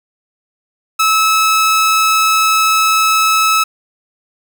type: tone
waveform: sawtooth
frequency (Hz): 1299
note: E6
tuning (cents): -26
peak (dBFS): -6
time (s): 0.99-3.64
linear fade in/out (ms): 10
effects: none